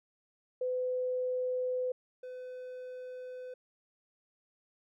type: tone pair in turn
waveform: sine / triangle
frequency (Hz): 505 / 505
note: B4 / B4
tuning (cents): +39 / +39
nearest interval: unison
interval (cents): 0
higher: neither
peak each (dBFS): -30 / -39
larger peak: first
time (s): 0.61-1.92 / 2.23-3.54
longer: neither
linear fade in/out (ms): 5
effects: none